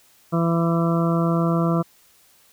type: harmonic tone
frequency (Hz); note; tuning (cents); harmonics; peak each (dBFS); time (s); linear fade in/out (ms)
167.5; E3; +28; 1 / 2 / 3 / 4 / 6 / 7 / 8; -19 / -25 / -29 / -28 / -33 / -29 / -33; 0.32-1.83; 20
effects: white hiss -56 dBFS RMS until 2.52 s